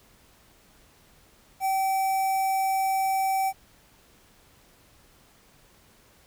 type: tone with notch filter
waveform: square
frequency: 770 Hz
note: G5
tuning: 31 cents flat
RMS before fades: -25 dBFS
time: 1.6-3.53 s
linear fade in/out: 50 ms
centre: 3700 Hz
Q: 0.65
effects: pink hiss -58 dBFS RMS until 6.26 s